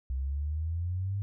sine exponential sweep, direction up, 63.8 to 101.8 Hz, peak -29 dBFS, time 0.1-1.22 s, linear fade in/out 0 ms, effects none

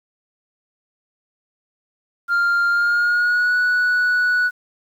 sine tone with pitch glide, 1396.9 to 1474 Hz, F6 to F#6, 0 to -7 cents, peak -12 dBFS, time 2.28-4.51 s, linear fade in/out 50 ms, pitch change +93 cents, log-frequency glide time 2.7-3.56 s, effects tanh soft clip ceiling -14 dBFS + 8-bit

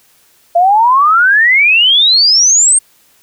sine exponential sweep, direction up, 670 to 8750 Hz, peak -5 dBFS, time 0.55-2.79 s, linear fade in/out 10 ms, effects white hiss -50 dBFS RMS until 3.22 s

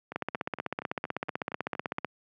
two click trains, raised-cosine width 0.5 ms, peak -15 / -23 dBFS, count 31 / 9, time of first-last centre 0.16-2.047 / 0.12-1.985 s, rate 15.9 / 4.29 Hz, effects high-pass 150 Hz 12 dB/octave

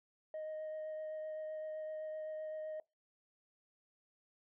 sine tone with vibrato, 622.3 Hz, D#5, in tune, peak -38 dBFS, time 0.34-2.8 s, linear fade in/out 2 ms, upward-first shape triangle, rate 7.8 Hz, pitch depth 11 cents each way, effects noise-tail reverb RT60 0.2 s tail -23 dB re dry + tanh soft clip ceiling -39 dBFS

